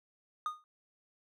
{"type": "tone with exponential decay", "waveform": "triangle", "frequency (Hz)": 1230, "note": "D#6", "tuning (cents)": -20, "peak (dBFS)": -27, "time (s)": [0.46, 0.64], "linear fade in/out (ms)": 1, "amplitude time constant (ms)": 38, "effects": []}